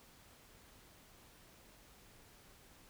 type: silence
effects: pink hiss -62 dBFS RMS until 2.89 s